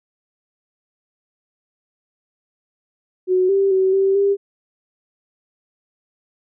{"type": "tone with pitch steps", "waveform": "sine", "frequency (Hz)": [369, 392.2, 378.9, 388.2, 398.7], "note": ["F#4", "G4", "F#4", "G4", "G4"], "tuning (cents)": [-5, 1, 41, -17, 29], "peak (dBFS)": -13, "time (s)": [3.27, 4.37], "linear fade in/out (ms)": 50, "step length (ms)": 220, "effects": []}